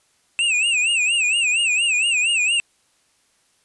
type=tone with vibrato; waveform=square; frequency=2637 Hz; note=E7; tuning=in tune; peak=-17 dBFS; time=0.39-2.6 s; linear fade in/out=0 ms; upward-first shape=sine; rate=4.3 Hz; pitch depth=140 cents each way; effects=white hiss -62 dBFS RMS until 3.64 s + resampled to 24000 Hz